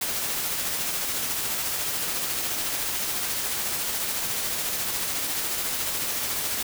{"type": "noise with tremolo", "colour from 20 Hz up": "white", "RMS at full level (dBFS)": -27, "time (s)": [0.01, 6.63], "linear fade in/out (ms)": 5, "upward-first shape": "sine", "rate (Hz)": 14, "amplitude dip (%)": 25, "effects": []}